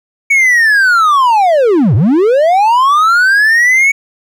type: linear two-way sweep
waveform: triangle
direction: down then up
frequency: 2246 to 92 to 2246 Hz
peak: -4 dBFS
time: 0.3-3.92 s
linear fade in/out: 10 ms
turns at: 1.95 s
effects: none